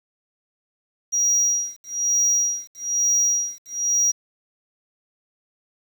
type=tone with tremolo; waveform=sine; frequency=5740 Hz; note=F8; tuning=47 cents sharp; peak=-13 dBFS; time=1.12-4.12 s; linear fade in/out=20 ms; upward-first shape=sine; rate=1.1 Hz; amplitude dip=100%; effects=tanh soft clip ceiling -15 dBFS + 8-bit